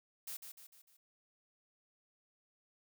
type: noise with echo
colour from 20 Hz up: blue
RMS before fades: -44 dBFS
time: 0.27-0.37 s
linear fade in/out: 5 ms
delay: 150 ms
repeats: 4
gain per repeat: -6 dB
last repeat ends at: 0.97 s
effects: none